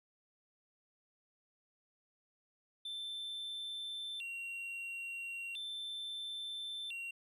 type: tone with vibrato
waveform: triangle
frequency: 3122 Hz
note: G7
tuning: 8 cents flat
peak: -39 dBFS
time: 2.85-7.11 s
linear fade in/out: 5 ms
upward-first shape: square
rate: 0.37 Hz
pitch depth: 220 cents each way
effects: none